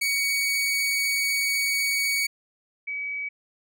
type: tone pair in turn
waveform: sawtooth / sine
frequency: 2246 / 2276 Hz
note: C#7 / C#7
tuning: +22 / +45 cents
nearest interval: unison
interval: 23 cents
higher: second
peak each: -19 / -28 dBFS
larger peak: first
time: 0.01-2.27 / 2.87-3.29 s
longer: first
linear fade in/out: 10 ms
effects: none